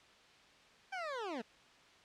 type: linear sweep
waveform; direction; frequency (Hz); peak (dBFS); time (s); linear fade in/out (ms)
20% pulse; down; 790 to 207.8; -34; 0.92-1.42; 10
effects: white hiss -62 dBFS RMS until 2.04 s + low-pass 4000 Hz 12 dB/octave

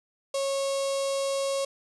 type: tone with notch filter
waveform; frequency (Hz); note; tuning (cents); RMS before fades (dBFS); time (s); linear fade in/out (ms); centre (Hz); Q
sawtooth; 548; C#5; -20; -28; 0.34-1.65; 5; 1700; 0.62
effects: resampled to 24000 Hz + 9-bit

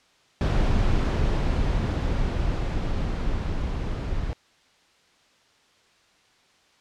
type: noise with level ramp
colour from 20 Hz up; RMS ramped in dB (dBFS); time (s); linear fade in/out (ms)
brown; -20 to -29; 0.41-4.33; 0
effects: white hiss -60 dBFS RMS until 6.8 s + low-pass 5000 Hz 12 dB/octave

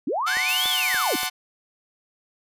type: linear two-way sweep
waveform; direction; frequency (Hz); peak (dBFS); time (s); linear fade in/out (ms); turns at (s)
sine; up then down; 219.9 to 3586 to 219.9; -22; 0.07-1.16; 5; 0.68
type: chord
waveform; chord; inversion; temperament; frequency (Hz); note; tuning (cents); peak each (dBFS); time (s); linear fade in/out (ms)
10% pulse; D dominant seventh; first; equal; 740 / 880 / 1046.5 / 1174.7; F#5 / A5 / C6 / D6; 0 / 0 / 0 / 0; -20 / -25 / -22 / -25; 0.26-1.3; 20
type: click train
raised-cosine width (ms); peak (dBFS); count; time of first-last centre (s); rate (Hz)
0.5; -18; 4; 0.37-1.232; 3.48
type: noise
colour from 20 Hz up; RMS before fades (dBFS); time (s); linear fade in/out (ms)
violet; -28; 0.48-1.27; 10
effects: resampled to 32000 Hz

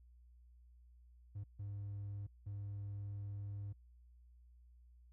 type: tone bursts at uneven times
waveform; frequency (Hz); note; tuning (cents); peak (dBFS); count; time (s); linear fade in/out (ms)
triangle; 101.2; G#2; -44; -39; 3; 1.35-1.44 / 1.59-2.27 / 2.46-3.73; 10
effects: tanh soft clip ceiling -37 dBFS + added 60 Hz sine -60 dBFS peak until 5.12 s

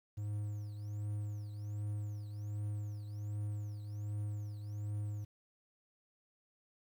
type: tone with tremolo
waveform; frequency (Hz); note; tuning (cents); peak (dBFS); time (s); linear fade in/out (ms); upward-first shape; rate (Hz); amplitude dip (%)
triangle; 104.1; G#2; +5; -33; 0.17-5.25; 10; triangle; 1.3; 60
effects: 11-bit

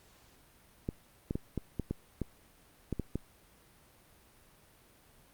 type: clicks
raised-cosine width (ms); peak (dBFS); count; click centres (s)
3; -20; 10; 0.889 / 1.309 / 1.355 / 1.577 / 1.797 / 1.91 / 2.217 / 2.927 / 2.997 / 3.156
effects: pink hiss -62 dBFS RMS until 5.33 s + Opus 48 kbps

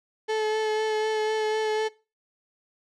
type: tone with vibrato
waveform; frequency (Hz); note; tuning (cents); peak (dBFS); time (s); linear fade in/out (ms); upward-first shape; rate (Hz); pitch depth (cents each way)
35% pulse; 433.3; A4; -27; -22; 0.28-1.89; 20; sine; 4; 16
effects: noise-tail reverb RT60 0.3 s tail -20 dB re dry + low-pass 5000 Hz 12 dB/octave

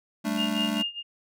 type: chord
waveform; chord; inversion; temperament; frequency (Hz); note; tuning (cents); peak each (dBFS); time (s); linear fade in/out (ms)
square; G suspended second; none; just; 196 / 220.5 / 294; G3 / A3 / D4; 0 / +4 / +2; -33 / -29 / -32; 0.24-0.83; 20
type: tone with tremolo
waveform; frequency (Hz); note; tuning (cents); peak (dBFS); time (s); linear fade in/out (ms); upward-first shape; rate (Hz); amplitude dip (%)
sine; 2825; F7; +19; -25; 0.36-1.03; 50; sine; 4.8; 90
effects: none

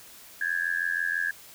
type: tone with amplitude modulation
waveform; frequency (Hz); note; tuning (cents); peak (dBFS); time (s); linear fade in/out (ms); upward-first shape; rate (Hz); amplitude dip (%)
sine; 1661.2; G#6; 0; -21; 0.41-1.31; 5; sine; 86.1; 95
effects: white hiss -49 dBFS RMS until 1.54 s

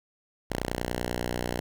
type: ring-modulated tone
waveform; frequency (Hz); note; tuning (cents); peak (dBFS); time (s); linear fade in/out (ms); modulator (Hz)
5% pulse; 60.5; B1; -35; -15; 0.5-1.6; 5; 45.2
effects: none

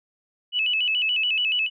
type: tone with vibrato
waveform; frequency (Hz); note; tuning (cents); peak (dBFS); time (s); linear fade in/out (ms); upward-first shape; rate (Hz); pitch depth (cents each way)
sine; 2773; F7; -13; -20; 0.52-1.7; 50; square; 7; 110
effects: none

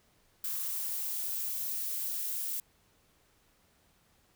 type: noise with high-pass filter sweep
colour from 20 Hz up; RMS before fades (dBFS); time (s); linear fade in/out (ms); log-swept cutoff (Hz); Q
violet; -35; 0.44-2.6; 2; 1200 to 250; 3.6
effects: pink hiss -68 dBFS RMS until 4.35 s

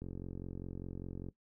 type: click train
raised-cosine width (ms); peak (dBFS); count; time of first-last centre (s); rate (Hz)
3; -30; 58; 0.02-1.287; 45
effects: noise-tail reverb RT60 0.1 s tail -17 dB re dry

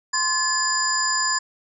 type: tone cluster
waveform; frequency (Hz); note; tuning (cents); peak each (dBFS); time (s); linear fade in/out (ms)
sine; 1039 / 1721 / 4929 / 7180; C6 / A6 / D#8 / A8; -12 / -39 / -17 / +34; -25; 0.13-1.39; 10
effects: none

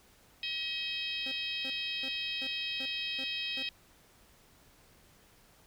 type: harmonic tone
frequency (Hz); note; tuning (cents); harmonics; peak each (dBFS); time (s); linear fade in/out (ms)
637; D#5; +41; 3 / 4 / 5 / 6 / 7 / 8; -47 / -38 / -38 / -40 / -47 / -44; 0.43-3.69; 2
type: tone bursts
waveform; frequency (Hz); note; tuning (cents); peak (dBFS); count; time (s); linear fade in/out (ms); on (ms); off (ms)
25% pulse; 264.9; C4; +22; -40; 7; 1.26-3.625; 2; 55; 330
effects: pink hiss -62 dBFS RMS until 5.66 s

